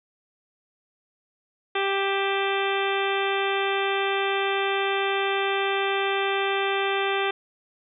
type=harmonic tone with a mistuned harmonic; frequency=393.2 Hz; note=G4; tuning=5 cents sharp; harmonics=1 / 2 / 3 / 4 / 5 / 6 / 7 / 8 / 9; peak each=-26 / -29 / -31 / -32 / -33 / -34 / -34 / -35 / -36 dBFS; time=1.75-7.31 s; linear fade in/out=5 ms; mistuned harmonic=7; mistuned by=-58 cents; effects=none